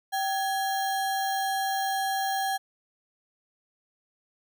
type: tone with sample-and-hold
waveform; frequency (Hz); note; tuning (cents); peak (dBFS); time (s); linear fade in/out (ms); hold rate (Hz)
sine; 776; G5; -18; -25; 0.12-2.58; 20; 2450
effects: none